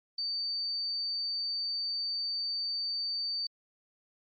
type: tone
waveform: sine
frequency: 4592 Hz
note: D8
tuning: 40 cents flat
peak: -31 dBFS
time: 0.18-3.47 s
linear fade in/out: 5 ms
effects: Opus 48 kbps